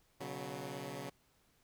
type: chord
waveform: 10% pulse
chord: B suspended second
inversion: none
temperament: equal with one note detuned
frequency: 123.47 / 141.01 / 185 Hz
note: B2 / C#3 / F#3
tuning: 0 / +30 / 0 cents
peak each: -40 / -36 / -39 dBFS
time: 0.2-1.1 s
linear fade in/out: 10 ms
effects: pink hiss -72 dBFS RMS until 1.63 s